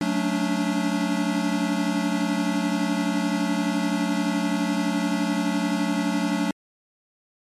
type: chord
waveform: square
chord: D major seventh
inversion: first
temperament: equal with one note detuned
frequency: 185 / 220 / 282 / 293.7 Hz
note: F#3 / A3 / C#4 / D4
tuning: 0 / 0 / +30 / 0 cents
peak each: -28 dBFS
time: 0.01-6.51 s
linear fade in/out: 2 ms
effects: low-pass 9000 Hz 12 dB/octave + MP3 64 kbps